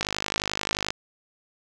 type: click train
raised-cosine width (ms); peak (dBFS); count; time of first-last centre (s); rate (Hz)
0.2; -8; 47; 0.01-0.905; 51.4
effects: none